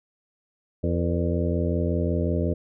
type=harmonic tone with a mistuned harmonic; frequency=85.5 Hz; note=F2; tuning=36 cents flat; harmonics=1 / 2 / 3 / 4 / 5 / 6 / 7; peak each=-25 / -28 / -30 / -31 / -32 / -33 / -33 dBFS; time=0.83-2.54 s; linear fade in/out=10 ms; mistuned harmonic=5; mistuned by=+78 cents; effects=none